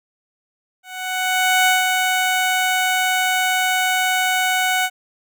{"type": "tone with ADSR envelope", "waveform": "15% pulse", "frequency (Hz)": 743, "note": "F#5", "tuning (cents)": 7, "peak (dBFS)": -6, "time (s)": [0.83, 4.9], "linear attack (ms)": 840, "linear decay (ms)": 160, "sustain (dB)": -4, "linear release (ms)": 54, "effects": []}